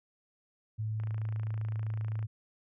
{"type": "tone", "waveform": "sine", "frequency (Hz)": 108.7, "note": "A2", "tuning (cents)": -21, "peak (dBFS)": -31, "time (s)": [0.78, 2.27], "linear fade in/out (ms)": 20}
{"type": "click train", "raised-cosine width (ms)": 0.5, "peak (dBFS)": -34, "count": 35, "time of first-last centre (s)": [1, 2.227], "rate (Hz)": 27.7}
{"effects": []}